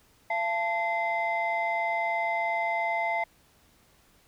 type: tone cluster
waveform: sine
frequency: 681 / 880 / 2066 Hz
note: F5 / A5 / C7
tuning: -44 / 0 / -22 cents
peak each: -29 dBFS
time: 0.3-3.24 s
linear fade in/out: 5 ms
effects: tanh soft clip ceiling -19 dBFS + pink hiss -62 dBFS RMS until 4.27 s